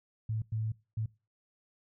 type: tone bursts at uneven times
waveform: sine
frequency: 110 Hz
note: A2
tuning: in tune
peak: -30 dBFS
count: 3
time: 0.29-0.42 / 0.52-0.72 / 0.97-1.06 s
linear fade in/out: 5 ms
effects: noise-tail reverb RT60 0.3 s tail -22 dB re dry